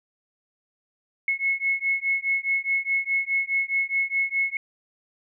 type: beating tone pair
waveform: sine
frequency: 2183 / 2187.8 Hz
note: C#7 / C#7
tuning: -27 / -23 cents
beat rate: 4.8 Hz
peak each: -25 dBFS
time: 1.28-4.57 s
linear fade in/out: 2 ms
effects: none